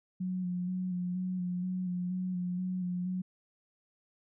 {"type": "tone with vibrato", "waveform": "sine", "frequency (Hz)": 181.4, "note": "F#3", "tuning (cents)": -34, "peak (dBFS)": -31, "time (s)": [0.2, 3.22], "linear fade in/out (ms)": 10, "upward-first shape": "square", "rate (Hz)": 2.1, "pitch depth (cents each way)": 24, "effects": []}